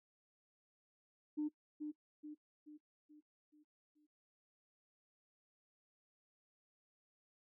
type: tone with echo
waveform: sine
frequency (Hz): 300.9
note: D4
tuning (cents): +42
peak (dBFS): -34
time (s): 1.37-1.49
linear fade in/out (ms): 20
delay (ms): 430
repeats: 6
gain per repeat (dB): -6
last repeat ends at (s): 4.07
effects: noise-tail reverb RT60 0.1 s tail -21 dB re dry + tanh soft clip ceiling -31 dBFS